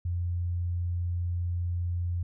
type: tone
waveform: sine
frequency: 87.5 Hz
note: F2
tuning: 4 cents sharp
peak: -27 dBFS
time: 0.05-2.23 s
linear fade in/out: 5 ms
effects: none

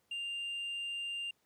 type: tone with tanh clipping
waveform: sine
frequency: 2794 Hz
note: F7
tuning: in tune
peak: -37 dBFS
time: 0.11-1.31 s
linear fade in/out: 5 ms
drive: 2 dB
effects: pink hiss -75 dBFS RMS until 1.45 s + high-pass 100 Hz 12 dB/octave

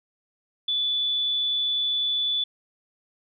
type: tone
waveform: sine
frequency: 3468 Hz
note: A7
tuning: 26 cents flat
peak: -22 dBFS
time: 0.68-2.44 s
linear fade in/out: 5 ms
effects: none

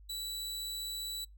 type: tone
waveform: sawtooth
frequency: 3945 Hz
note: B7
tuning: 3 cents flat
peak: -34 dBFS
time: 0.09-1.25 s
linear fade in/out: 10 ms
effects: noise-tail reverb RT60 0.2 s tail -26 dB re dry + added 50 Hz sine -52 dBFS peak until 1.37 s

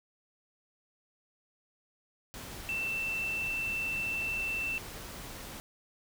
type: tone in noise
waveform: sine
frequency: 2672 Hz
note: E7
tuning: 23 cents sharp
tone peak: -31 dBFS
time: 2.69-4.78 s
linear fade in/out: 0 ms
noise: pink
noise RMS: -44 dBFS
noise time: 2.34-5.6 s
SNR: +10 dB
effects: none

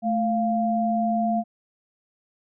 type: tone pair together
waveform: sine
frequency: 219.2 / 695.9 Hz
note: A3 / F5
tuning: -6 / -6 cents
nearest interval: octave + minor sixth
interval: 2000 cents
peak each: -23 dBFS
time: 0.02-1.44 s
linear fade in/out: 50 ms
effects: none

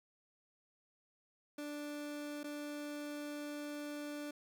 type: tone with dropouts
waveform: 30% pulse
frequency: 293.7 Hz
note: D4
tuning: in tune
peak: -39 dBFS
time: 1.58-4.31 s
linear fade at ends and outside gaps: 5 ms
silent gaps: 2.433-2.441 s
effects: 13-bit

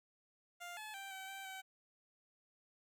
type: tone with pitch steps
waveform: 15% pulse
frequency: 700 / 859 / 783 / 766 / 778 / 764 Hz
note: F5 / A5 / G5 / G5 / G5 / G5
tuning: +4 / -42 / -2 / -40 / -13 / -45 cents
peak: -40 dBFS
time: 0.6-1.62 s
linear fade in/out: 20 ms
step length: 170 ms
effects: none

